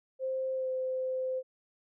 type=tone with pitch glide; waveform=sine; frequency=524 to 517.1 Hz; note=C5 to C5; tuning=+2 to -20 cents; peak=-30 dBFS; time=0.19-1.43 s; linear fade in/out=50 ms; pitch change=-22 cents; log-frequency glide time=0.54-0.69 s; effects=none